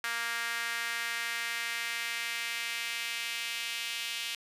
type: tone with high-pass filter sweep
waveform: sawtooth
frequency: 233 Hz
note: A#3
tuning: 1 cent flat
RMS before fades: -35 dBFS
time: 0.04-4.35 s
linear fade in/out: 0 ms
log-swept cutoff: 1600 to 2800 Hz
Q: 2.2
effects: resampled to 32000 Hz